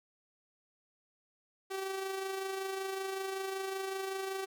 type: tone with amplitude modulation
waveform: sawtooth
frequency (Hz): 385.2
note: G4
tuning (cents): -30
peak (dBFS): -30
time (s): 1.7-4.46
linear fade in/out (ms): 20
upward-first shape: sine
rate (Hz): 25.3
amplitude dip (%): 40
effects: none